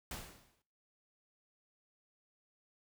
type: noise with exponential decay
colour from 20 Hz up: pink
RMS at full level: -41 dBFS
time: 0.11-0.62 s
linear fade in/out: 2 ms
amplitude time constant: 110 ms
effects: noise-tail reverb RT60 0.5 s tail -18 dB re dry